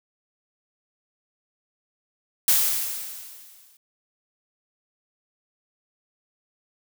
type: noise with exponential decay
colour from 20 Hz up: blue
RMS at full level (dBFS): -17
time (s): 2.48-3.77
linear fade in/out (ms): 2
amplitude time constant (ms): 280
effects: none